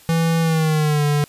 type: tone with pitch glide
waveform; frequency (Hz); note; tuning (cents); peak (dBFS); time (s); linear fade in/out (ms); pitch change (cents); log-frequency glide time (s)
square; 164.81 to 146.83; E3 to D3; 0 to 0; -16; 0.09-1.24; 0; -200; 0.41-1.04
effects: white hiss -48 dBFS RMS until 1.28 s + resampled to 32000 Hz